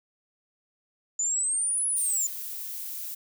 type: exponential two-way sweep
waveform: sine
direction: up then down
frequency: 6960 to 10420 to 6960 Hz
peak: -24 dBFS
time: 1.19-2.27 s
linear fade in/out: 5 ms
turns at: 1.87 s
type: noise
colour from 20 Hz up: violet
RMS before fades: -36 dBFS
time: 1.96-3.15 s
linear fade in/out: 10 ms
effects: none

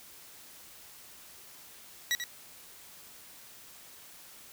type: tone with echo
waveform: 20% pulse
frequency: 1933 Hz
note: B6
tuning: 38 cents flat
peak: -21 dBFS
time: 2.11-2.15 s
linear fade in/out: 0 ms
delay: 89 ms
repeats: 1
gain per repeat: -8 dB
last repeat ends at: 2.239 s
effects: white hiss -52 dBFS RMS until 4.52 s

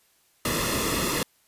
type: noise with comb filter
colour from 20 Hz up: pink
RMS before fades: -26 dBFS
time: 0.45-1.23 s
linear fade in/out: 2 ms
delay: 1.3 ms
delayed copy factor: -0.7
effects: white hiss -64 dBFS RMS until 1.47 s + resampled to 32000 Hz

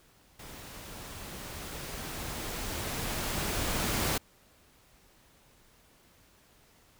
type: noise with level ramp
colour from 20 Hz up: pink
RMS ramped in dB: -47 to -29 dBFS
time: 0.39-4.18 s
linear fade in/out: 5 ms
effects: pink hiss -62 dBFS RMS until 6.99 s

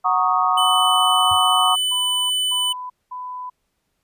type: chord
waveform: sine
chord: D# minor seventh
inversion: first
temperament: equal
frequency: 740 / 932.3 / 1108.7 / 1244.5 Hz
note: F#5 / A#5 / C#6 / D#6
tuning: 0 / 0 / 0 / 0 cents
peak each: -21 / -23 / -20 / -20 dBFS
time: 0.04-1.76 s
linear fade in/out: 20 ms
type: tone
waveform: square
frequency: 3000 Hz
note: F#7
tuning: 23 cents sharp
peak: -19 dBFS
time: 0.57-2.73 s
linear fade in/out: 10 ms
type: tone with exponential decay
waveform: sine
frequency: 92.5 Hz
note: F#2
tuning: in tune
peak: -27 dBFS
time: 1.31-1.43 s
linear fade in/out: 5 ms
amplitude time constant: 24 ms
type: tone bursts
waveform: sine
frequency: 1000 Hz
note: B5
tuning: 21 cents sharp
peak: -28 dBFS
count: 3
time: 1.91-3.5 s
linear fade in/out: 10 ms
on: 390 ms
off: 210 ms
effects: pink hiss -72 dBFS RMS until 4.03 s + resampled to 32000 Hz

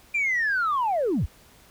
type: linear sweep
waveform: sine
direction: down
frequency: 2410 to 45.2 Hz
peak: -20 dBFS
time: 0.14-1.26 s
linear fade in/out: 10 ms
effects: tanh soft clip ceiling -18 dBFS + pink hiss -54 dBFS RMS until 1.7 s

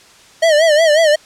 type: tone with vibrato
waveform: square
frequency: 626 Hz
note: D#5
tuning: 10 cents sharp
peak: -9 dBFS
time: 0.42-1.16 s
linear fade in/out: 10 ms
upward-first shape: sine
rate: 5.5 Hz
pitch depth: 110 cents each way
effects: white hiss -44 dBFS RMS until 1.25 s + low-pass 7000 Hz 12 dB/octave

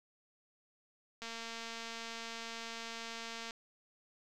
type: click train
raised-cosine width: 0.2 ms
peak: -27 dBFS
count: 525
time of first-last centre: 1.22-3.508 s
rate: 229 Hz
effects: none

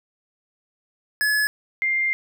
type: tone pair in turn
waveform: square / sine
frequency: 1704 / 2104 Hz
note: G#6 / C7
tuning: +44 / +9 cents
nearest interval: major third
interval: 365 cents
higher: second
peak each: -19 dBFS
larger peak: neither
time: 1.21-1.47 / 1.82-2.13 s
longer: second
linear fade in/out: 0 ms
effects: none

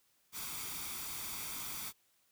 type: noise with comb filter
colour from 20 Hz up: white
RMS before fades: -42 dBFS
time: 0.32-1.93 s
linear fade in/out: 50 ms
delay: 0.86 ms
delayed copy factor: +0.55
effects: white hiss -73 dBFS RMS until 2.31 s

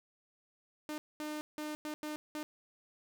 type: tone bursts at uneven times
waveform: sawtooth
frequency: 303 Hz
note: D#4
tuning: 46 cents flat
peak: -34 dBFS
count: 6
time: 0.89-0.98 / 1.2-1.41 / 1.58-1.75 / 1.85-1.94 / 2.03-2.16 / 2.35-2.43 s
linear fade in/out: 0 ms
effects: none

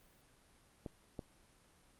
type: clicks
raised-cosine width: 2 ms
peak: -29 dBFS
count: 2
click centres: 0.862 / 1.192 s
effects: pink hiss -67 dBFS RMS until 1.99 s + Opus 32 kbps

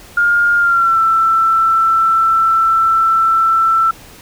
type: tone with pitch glide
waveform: sine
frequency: 1413 to 1333.7 Hz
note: F6 to E6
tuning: +20 to +20 cents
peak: -9 dBFS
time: 0.17-3.91 s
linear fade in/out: 5 ms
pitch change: -100 cents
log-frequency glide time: 0.57-0.99 s
effects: pink hiss -39 dBFS RMS until 4.21 s

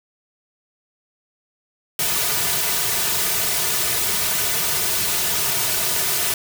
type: noise with comb filter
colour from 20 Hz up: white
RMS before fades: -21 dBFS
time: 1.99-6.34 s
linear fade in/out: 2 ms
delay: 3.7 ms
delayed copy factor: -0.85
effects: none

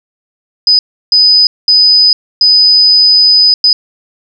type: tone bursts at uneven times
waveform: sine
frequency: 4996 Hz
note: D#8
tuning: 6 cents sharp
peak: -3 dBFS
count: 5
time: 0.67-0.79 / 1.12-1.47 / 1.68-2.13 / 2.41-3.54 / 3.64-3.73 s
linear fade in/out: 2 ms
effects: none

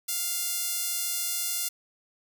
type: tone with high-pass filter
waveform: sawtooth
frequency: 698.5 Hz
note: F5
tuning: in tune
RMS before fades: -30 dBFS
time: 0.08-1.69 s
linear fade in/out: 10 ms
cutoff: 6900 Hz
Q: 0.54
effects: none

